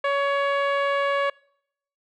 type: tone with low-pass filter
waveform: 10% pulse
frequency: 561 Hz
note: C#5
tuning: 21 cents sharp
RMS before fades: -23 dBFS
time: 0.04-1.3 s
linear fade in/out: 5 ms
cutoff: 1600 Hz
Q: 0.58
effects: noise-tail reverb RT60 0.7 s tail -25 dB re dry